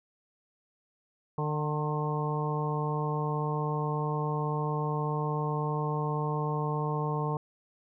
harmonic tone with a mistuned harmonic, 150.3 Hz, D3, 40 cents sharp, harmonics 1 / 2 / 3 / 4 / 5 / 6 / 7, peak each -30 / -41 / -35 / -43 / -40 / -37 / -37 dBFS, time 1.38-7.37 s, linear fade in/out 2 ms, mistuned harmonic 7, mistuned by +25 cents, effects none

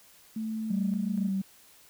sine tone, 220 Hz, A3, in tune, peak -30 dBFS, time 0.36-1.29 s, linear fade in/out 5 ms
sine tone with tremolo, 192.7 Hz, G3, 29 cents flat, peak -26 dBFS, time 0.7-1.42 s, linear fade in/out 10 ms, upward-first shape square, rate 2.1 Hz, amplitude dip 30%
effects tanh soft clip ceiling -18 dBFS + white hiss -57 dBFS RMS until 1.89 s

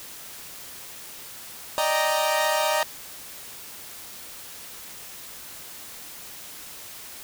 sawtooth chord, Eb major seventh, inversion third, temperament equal, 587.3 / 622.3 / 784 / 932.3 Hz, D5 / Eb5 / G5 / Bb5, 0 / 0 / 0 / 0 cents, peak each -25 / -21 / -26 / -22 dBFS, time 1.78-2.83 s, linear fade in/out 0 ms, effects white hiss -41 dBFS RMS until 7.23 s

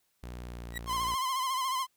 sawtooth tone with pitch glide, 60.5 to 57.9 Hz, B1 to A#1, -35 to -11 cents, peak -36 dBFS, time 0.23-1.15 s, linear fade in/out 0 ms, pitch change -76 cents, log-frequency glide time 0.44-0.78 s
35% pulse tone with exponential growth, 1927 Hz, B6, 43 cents flat, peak -29 dBFS, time 0.71-0.78 s, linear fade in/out 5 ms, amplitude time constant 15 ms
45% pulse tone with vibrato, 1042 Hz, C6, 7 cents flat, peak -29 dBFS, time 0.86-1.87 s, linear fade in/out 50 ms, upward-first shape sine, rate 14 Hz, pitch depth 61 cents each way
effects white hiss -74 dBFS RMS until 1.96 s

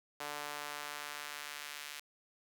sawtooth tone with high-pass filter sweep, 146.83 Hz, D3, in tune, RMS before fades -44 dBFS, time 0.2-2 s, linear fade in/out 5 ms, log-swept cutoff 750 to 2200 Hz, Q 0.9, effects 10-bit

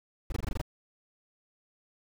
brown noise bursts, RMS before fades -31 dBFS, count 8, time 0.3-0.615 s, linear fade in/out 2 ms, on 21 ms, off 21 ms, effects none

